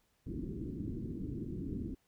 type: low-pass noise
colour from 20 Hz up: white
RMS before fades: -40 dBFS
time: 0.26-1.95 s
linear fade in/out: 10 ms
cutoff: 350 Hz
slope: 48 dB/octave
effects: pink hiss -75 dBFS RMS until 2.07 s